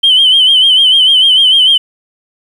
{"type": "tone with vibrato", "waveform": "sine", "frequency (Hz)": 3100, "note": "G7", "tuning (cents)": -20, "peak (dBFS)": -3, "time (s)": [0.03, 1.78], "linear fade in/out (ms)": 10, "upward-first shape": "sine", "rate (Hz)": 6.7, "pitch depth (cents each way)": 74, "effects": ["tanh soft clip ceiling 0 dBFS", "7-bit"]}